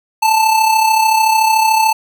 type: tone with amplitude modulation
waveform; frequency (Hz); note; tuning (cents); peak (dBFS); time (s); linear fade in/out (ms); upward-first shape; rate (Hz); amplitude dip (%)
square; 880; A5; 0; -8; 0.22-1.93; 10; sine; 33.6; 50
effects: none